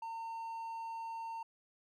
triangle tone, 910 Hz, A#5, 42 cents flat, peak -38 dBFS, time 0.02-1.43 s, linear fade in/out 5 ms, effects none

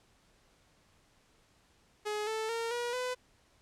sawtooth tone with pitch steps, 421.2 / 440.1 / 459.9 / 480.5 / 502.1 Hz, G#4 / A4 / A#4 / B4 / B4, +24 / 0 / -23 / -48 / +29 cents, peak -29 dBFS, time 2.05-3.15 s, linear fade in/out 20 ms, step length 220 ms, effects pink hiss -67 dBFS RMS until 3.61 s + low-pass 9000 Hz 12 dB/octave

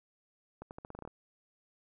accelerating click train, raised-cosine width 1 ms, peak -30 dBFS, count 10, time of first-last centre 0.62-1.076 s, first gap 89 ms, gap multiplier 0.85, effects none

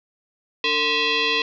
sine tone with frequency modulation, 292.9 Hz, D4, 5 cents flat, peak -18 dBFS, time 0.64-1.42 s, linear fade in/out 2 ms, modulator 746 Hz, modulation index 5.1, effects none

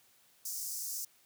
pink high-pass noise, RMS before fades -39 dBFS, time 0.45-1.05 s, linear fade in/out 5 ms, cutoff 5300 Hz, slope 48 dB/octave, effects white hiss -66 dBFS RMS until 1.25 s + high-pass 60 Hz 12 dB/octave

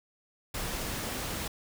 pink noise, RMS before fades -35 dBFS, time 0.54-1.48 s, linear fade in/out 5 ms, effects none

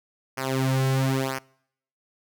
sawtooth tone with flanger, 132.7 Hz, C3, 25 cents sharp, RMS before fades -24 dBFS, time 0.37-1.39 s, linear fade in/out 10 ms, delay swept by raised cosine 0.26 to 3.36 ms, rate 1 Hz, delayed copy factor -0.95, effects noise-tail reverb RT60 0.7 s tail -25 dB re dry

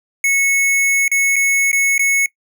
square tone with dropouts, 2200 Hz, C#7, 14 cents flat, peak -13 dBFS, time 0.24-2.26 s, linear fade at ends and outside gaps 2 ms, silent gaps 1.08-1.115 / 1.359-1.363 / 1.716-1.729 / 1.98-1.993 s, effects noise-tail reverb RT60 0.1 s tail -21 dB re dry

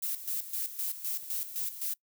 violet noise with tremolo, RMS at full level -33 dBFS, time 0.02-1.94 s, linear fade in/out 10 ms, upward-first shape square, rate 3.9 Hz, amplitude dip 70%, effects noise-tail reverb RT60 0.1 s tail -23 dB re dry

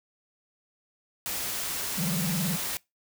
white noise, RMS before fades -32 dBFS, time 1.26-2.77 s, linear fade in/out 0 ms
triangle tone with vibrato, 173.9 Hz, F3, 7 cents flat, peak -25 dBFS, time 1.97-2.57 s, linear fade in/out 20 ms, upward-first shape triangle, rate 19 Hz, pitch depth 300 cents each way
effects noise-tail reverb RT60 0.2 s tail -23 dB re dry

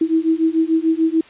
sine beating tone pair, 320 / 326.8 Hz, D#4 / E4, +49 / -15 cents, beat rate 6.8 Hz, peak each -17 dBFS, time 0.01-1.21 s, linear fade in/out 5 ms, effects white hiss -45 dBFS RMS until 1.29 s + resampled to 8000 Hz

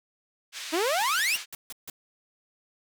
pink band-pass noise, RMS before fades -38 dBFS, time 0.52-1.46 s, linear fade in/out 50 ms, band 2300 to 6500 Hz, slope 12 dB/octave
sawtooth exponential sweep, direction up, 300.6 to 3000 Hz, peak -20 dBFS, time 0.72-1.37 s, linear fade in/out 20 ms
white noise bursts, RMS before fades -39 dBFS, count 6, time 1-1.9 s, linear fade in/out 2 ms, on 25 ms, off 150 ms
effects none

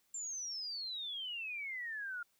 sine exponential sweep, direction down, 7400 to 1396.9 Hz, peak -39 dBFS, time 0.14-2.23 s, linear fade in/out 5 ms, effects white hiss -75 dBFS RMS until 2.39 s

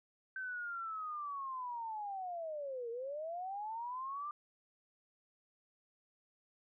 sine linear two-way sweep, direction down then up, 1549 to 454.7 to 1201 Hz, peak -39 dBFS, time 0.36-4.31 s, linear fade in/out 2 ms, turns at 2.9 s, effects none

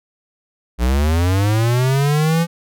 square linear sweep, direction up, 57.4 to 170.9 Hz, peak -14 dBFS, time 0.78-2.47 s, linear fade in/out 50 ms, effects none

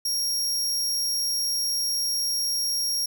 sawtooth tone, 5588 Hz, F8, in tune, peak -21 dBFS, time 0.05-3.06 s, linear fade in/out 5 ms, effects none

